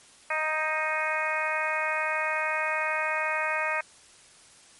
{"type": "harmonic tone with a mistuned harmonic", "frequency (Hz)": 311.1, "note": "D#4", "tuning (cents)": 0, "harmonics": [2, 3, 4, 5, 6, 7, 8], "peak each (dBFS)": [-33, -33, -33, -33, -33, -33, -33], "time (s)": [0.3, 3.81], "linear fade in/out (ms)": 5, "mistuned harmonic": 5, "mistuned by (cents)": 21, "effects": ["white hiss -54 dBFS RMS until 4.79 s", "MP3 48 kbps"]}